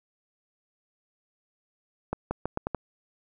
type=accelerating click train; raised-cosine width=1 ms; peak=-14 dBFS; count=6; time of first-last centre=2.13-2.747 s; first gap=180 ms; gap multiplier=0.81; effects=none